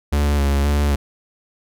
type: tone with vibrato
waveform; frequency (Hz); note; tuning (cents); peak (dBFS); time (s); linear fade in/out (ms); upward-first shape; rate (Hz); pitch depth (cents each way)
45% pulse; 71.4; D2; -48; -15; 0.12-0.96; 10; square; 1.9; 27
effects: none